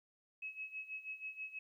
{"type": "tone with tremolo", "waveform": "sine", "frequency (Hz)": 2570, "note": "E7", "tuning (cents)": -45, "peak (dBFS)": -40, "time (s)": [0.42, 1.59], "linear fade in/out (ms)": 5, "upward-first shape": "sine", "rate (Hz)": 6.2, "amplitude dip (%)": 80, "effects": ["13-bit"]}